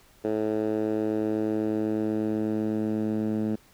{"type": "tone with band-pass filter sweep", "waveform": "10% pulse", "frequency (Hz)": 108.1, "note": "A2", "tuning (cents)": -30, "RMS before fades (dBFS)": -27, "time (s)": [0.24, 3.56], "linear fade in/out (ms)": 10, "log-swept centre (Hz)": [410, 230], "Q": 1.9, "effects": ["pink hiss -58 dBFS RMS until 3.73 s"]}